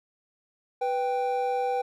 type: tone pair together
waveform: triangle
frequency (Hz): 494.2 / 784.5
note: B4 / G5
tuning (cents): +1 / +1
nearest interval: minor sixth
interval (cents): 800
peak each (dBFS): -26 / -25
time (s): 0.81-1.82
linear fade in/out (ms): 10
effects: none